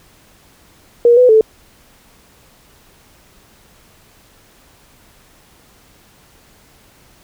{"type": "tone with pitch steps", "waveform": "sine", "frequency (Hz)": [475.1, 499.1, 438.5], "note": ["A#4", "B4", "A4"], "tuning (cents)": [33, 18, -6], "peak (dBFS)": -5, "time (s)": [1.05, 1.41], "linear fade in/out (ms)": 2, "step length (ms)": 120, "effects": ["pink hiss -49 dBFS RMS until 7.23 s"]}